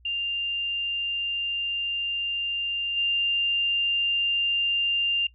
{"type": "tone with level steps", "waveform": "sine", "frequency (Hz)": 2794, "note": "F7", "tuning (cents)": 0, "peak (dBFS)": [-25, -21], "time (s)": [0.05, 5.27], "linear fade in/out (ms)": 5, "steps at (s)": 2.96, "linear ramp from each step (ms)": 20, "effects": ["noise-tail reverb RT60 0.1 s tail -21 dB re dry", "added 60 Hz sine -53 dBFS peak until 5.34 s"]}